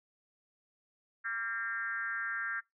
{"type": "tone with frequency modulation", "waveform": "sine", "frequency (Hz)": 1600, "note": "G6", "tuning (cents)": 35, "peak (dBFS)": -33, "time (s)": [1.24, 2.61], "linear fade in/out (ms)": 20, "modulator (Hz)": 221, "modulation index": 1.2, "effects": ["noise-tail reverb RT60 0.2 s tail -24 dB re dry"]}